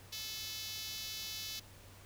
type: tone with high-pass filter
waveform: 5% pulse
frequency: 434.3 Hz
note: A4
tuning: 23 cents flat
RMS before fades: -43 dBFS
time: 0.12-1.6 s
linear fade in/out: 10 ms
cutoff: 3800 Hz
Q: 1.1
effects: added 97 Hz sine -58 dBFS peak until 2.05 s + pink hiss -58 dBFS RMS until 2.05 s